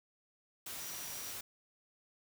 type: tone in noise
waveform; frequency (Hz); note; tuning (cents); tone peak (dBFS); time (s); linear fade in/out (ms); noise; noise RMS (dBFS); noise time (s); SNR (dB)
sine; 5800; F#8; -35; -49; 0.8-1.32; 5; white; -44; 0.66-1.41; -8
effects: none